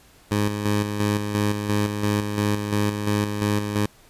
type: tone with tremolo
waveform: 15% pulse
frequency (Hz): 103.83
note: G#2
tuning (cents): 0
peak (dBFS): -13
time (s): 0.31-3.86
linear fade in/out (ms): 5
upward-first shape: square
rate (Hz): 2.9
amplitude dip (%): 50
effects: pink hiss -53 dBFS RMS until 4.09 s + resampled to 32000 Hz